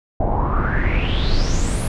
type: noise with low-pass filter sweep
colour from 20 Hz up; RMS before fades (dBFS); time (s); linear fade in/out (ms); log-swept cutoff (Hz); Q
brown; -18; 0.2-1.88; 5; 680 to 11000; 7.2
effects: none